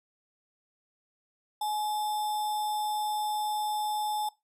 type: tone with sample-and-hold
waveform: sine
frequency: 846 Hz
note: G#5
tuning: 32 cents sharp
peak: -28 dBFS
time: 1.61-4.29 s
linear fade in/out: 5 ms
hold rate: 4410 Hz
effects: noise-tail reverb RT60 0.2 s tail -19 dB re dry + resampled to 32000 Hz